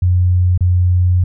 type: tone with dropouts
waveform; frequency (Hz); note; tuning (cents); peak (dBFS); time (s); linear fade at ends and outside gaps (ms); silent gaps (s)
sine; 89.9; F#2; -49; -9; 0.02-1.24; 5; 0.577-0.607
effects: none